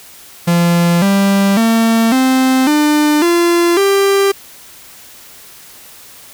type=tone with pitch steps; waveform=45% pulse; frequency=171.9 / 197.46 / 226.8 / 260.6 / 299.3 / 343.8 / 394.9 Hz; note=F3 / G3 / A#3 / C4 / D4 / F4 / G4; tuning=-27 / +13 / -47 / -7 / +33 / -27 / +13 cents; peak=-9 dBFS; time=0.47-4.32 s; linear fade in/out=10 ms; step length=550 ms; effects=white hiss -38 dBFS RMS until 6.33 s